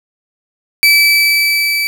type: tone with level ramp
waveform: 30% pulse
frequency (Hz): 2309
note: D7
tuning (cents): -30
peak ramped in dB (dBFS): -3 to -11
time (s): 0.83-1.87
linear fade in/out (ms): 0
effects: none